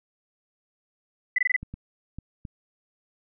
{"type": "tone bursts", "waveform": "sine", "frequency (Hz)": 2000, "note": "B6", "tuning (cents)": 21, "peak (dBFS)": -18, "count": 5, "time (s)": [1.36, 1.564], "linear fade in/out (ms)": 5, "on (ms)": 24, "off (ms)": 21}
{"type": "clicks", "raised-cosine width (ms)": 5, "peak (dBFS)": -24, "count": 4, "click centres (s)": [1.63, 1.74, 2.186, 2.452]}
{"effects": []}